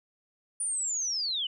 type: linear sweep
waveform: sine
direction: down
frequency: 9500 to 2900 Hz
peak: -28 dBFS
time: 0.6-1.47 s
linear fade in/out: 5 ms
effects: none